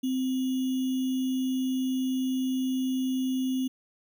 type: tone with sample-and-hold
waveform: sine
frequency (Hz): 259.7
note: C4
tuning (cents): -13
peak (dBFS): -25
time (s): 0.03-3.68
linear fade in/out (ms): 10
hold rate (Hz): 3150
effects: none